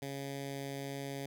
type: tone with notch filter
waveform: 10% pulse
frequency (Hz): 138.59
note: C#3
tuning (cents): 0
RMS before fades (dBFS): -41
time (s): 0.02-1.26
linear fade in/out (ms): 2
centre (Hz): 1100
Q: 1.2
effects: none